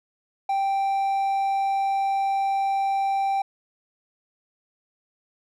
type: tone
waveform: triangle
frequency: 784 Hz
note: G5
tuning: in tune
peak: -19 dBFS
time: 0.49-3.42 s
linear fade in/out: 5 ms
effects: none